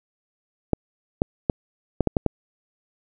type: clicks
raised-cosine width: 2 ms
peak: -5 dBFS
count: 7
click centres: 0.733 / 1.219 / 1.498 / 2.007 / 2.073 / 2.168 / 2.263 s
effects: none